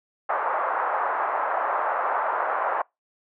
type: band-pass noise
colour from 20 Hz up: white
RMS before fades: -25 dBFS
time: 0.29-2.82 s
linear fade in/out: 5 ms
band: 600 to 1300 Hz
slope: 24 dB/octave
effects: noise-tail reverb RT60 0.2 s tail -26 dB re dry + low-pass 2000 Hz 12 dB/octave